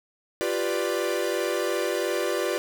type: chord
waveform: 45% pulse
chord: G dominant seventh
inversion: third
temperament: equal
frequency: 349.2 / 392 / 493.9 / 587.3 Hz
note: F4 / G4 / B4 / D5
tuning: 0 / 0 / 0 / 0 cents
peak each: -30 dBFS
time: 0.41-2.58 s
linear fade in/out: 0 ms
effects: none